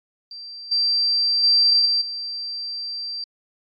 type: tone with level steps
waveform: sine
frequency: 4700 Hz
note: D8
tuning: 1 cent sharp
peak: -34 / -17 / -13 / -17 / -27 dBFS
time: 0.31-3.24 s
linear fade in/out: 2 ms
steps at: 0.71 / 1.43 / 1.85 / 2.01 s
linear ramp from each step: 10 ms
effects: AAC 32 kbps